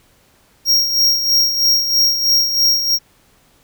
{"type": "tone with tremolo", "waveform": "square", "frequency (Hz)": 5588, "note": "F8", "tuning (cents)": 0, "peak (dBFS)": -10, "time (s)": [0.65, 2.99], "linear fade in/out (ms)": 50, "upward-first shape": "sine", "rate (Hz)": 3.1, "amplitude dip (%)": 60, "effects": ["pink hiss -54 dBFS RMS until 3.63 s"]}